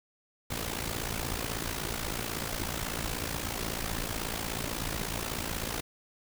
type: noise with amplitude modulation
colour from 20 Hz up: pink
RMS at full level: -31 dBFS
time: 0.5-5.81 s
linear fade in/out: 10 ms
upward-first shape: sine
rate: 56.3 Hz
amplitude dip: 75%
effects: none